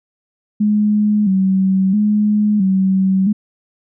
sine tone with vibrato, 200 Hz, G3, 35 cents sharp, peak -11 dBFS, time 0.6-3.33 s, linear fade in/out 10 ms, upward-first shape square, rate 0.75 Hz, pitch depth 84 cents each way, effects none

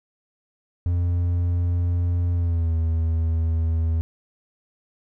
triangle tone with pitch glide, 87.31 to 81.46 Hz, F2 to E2, 0 to -20 cents, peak -17 dBFS, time 0.86-4.01 s, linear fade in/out 0 ms, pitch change -120 cents, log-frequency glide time 2.32-2.74 s, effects none

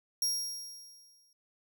sawtooth tone with exponential decay, 5600 Hz, F8, 4 cents sharp, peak -24 dBFS, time 0.22-1.33 s, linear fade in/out 2 ms, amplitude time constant 240 ms, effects none

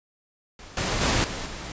pink noise with level steps, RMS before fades -44 / -26 / -22 / -32 / -36 dBFS, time 0.59-1.72 s, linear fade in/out 2 ms, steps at 0.77 / 1.01 / 1.24 / 1.46 s, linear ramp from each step 2 ms, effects resampled to 16000 Hz

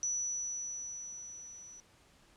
sine tone with level ramp, 5920 Hz, F#8, in tune, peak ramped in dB -30 to -49 dBFS, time 0.03-1.8 s, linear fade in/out 0 ms, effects pink hiss -64 dBFS RMS until 2.36 s + low-pass 9000 Hz 12 dB/octave

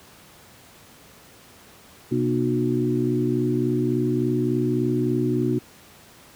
sine tone cluster, 128.4 / 240.2 / 303.7 / 363.9 Hz, C3 / B3 / D#4 / F#4, -32 / -48 / -42 / -29 cents, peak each -25 dBFS, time 2.11-5.59 s, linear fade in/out 10 ms, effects pink hiss -49 dBFS RMS until 6.35 s + high-pass 80 Hz 12 dB/octave

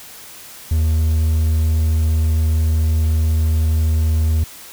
triangle tone, 79.2 Hz, D#2, 31 cents sharp, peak -11 dBFS, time 0.71-4.44 s, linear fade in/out 5 ms, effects white hiss -38 dBFS RMS until 4.72 s

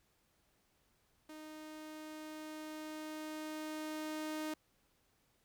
sawtooth tone with level ramp, 309.4 Hz, D#4, 10 cents flat, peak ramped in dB -45 to -34 dBFS, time 1.29-4.54 s, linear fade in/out 5 ms, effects pink hiss -75 dBFS RMS until 5.44 s

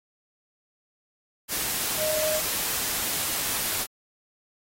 sine tone in noise, 620 Hz, D#5, 6 cents flat, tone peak -26 dBFS, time 1.97-2.41 s, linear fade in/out 50 ms, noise white, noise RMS -28 dBFS, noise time 1.48-3.87 s, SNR -1 dB, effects AAC 48 kbps

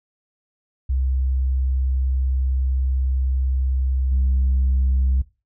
sine tone with level steps, 65.41 Hz, C2, in tune, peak -17 / -14 dBFS, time 0.89-5.22 s, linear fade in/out 10 ms, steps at 4.11 s, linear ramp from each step 10 ms, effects noise-tail reverb RT60 0.3 s tail -20 dB re dry + tanh soft clip ceiling -13 dBFS

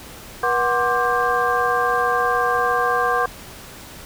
sine tone cluster, 482.7 / 740 / 1057 / 1171 / 1589 Hz, B4 / F#5 / C6 / D6 / G6, -40 / 0 / +17 / -5 / +23 cents, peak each -23 dBFS, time 0.43-3.26 s, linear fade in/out 5 ms, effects pink hiss -39 dBFS RMS until 4.05 s

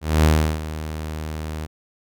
sawtooth tone with ADSR envelope, 77.78 Hz, D#2, in tune, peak -8 dBFS, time 0.01-1.67 s, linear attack 230 ms, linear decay 350 ms, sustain -15 dB, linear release 23 ms, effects none

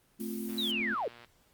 sine chord, F major, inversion first, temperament equal, 220 / 261.6 / 349.2 Hz, A3 / C4 / F4, 0 / 0 / 0 cents, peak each -36 / -41 / -41 dBFS, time 0.19-0.95 s, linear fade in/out 20 ms
blue noise, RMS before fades -46 dBFS, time 0.2-0.71 s, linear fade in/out 0 ms
click train, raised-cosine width 0.3 ms, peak -35 dBFS, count 91, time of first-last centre 0.49-1.246 s, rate 119 Hz
sine linear sweep, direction down, 4000 to 388.7 Hz, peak -30 dBFS, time 0.58-1.08 s, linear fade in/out 2 ms
effects pink hiss -67 dBFS RMS until 1.53 s + Opus 24 kbps

